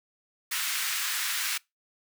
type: high-pass noise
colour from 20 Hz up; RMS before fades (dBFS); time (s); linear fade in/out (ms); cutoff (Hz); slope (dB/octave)
pink; -30; 0.51-1.58; 10; 1400; 24
effects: noise-tail reverb RT60 0.2 s tail -24 dB re dry